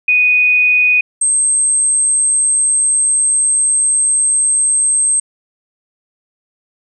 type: tone pair in turn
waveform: sine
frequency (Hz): 2483 / 8352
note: D#7 / C9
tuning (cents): -4 / -4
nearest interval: octave + major sixth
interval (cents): 2100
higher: second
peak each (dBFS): -8 / -10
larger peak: first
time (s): 0.08-1.01 / 1.21-5.2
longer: second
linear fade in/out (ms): 5
effects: none